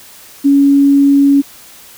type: tone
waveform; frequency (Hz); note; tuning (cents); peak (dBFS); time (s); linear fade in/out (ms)
sine; 280; C#4; +18; -5; 0.44-1.42; 20
effects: white hiss -38 dBFS RMS until 1.97 s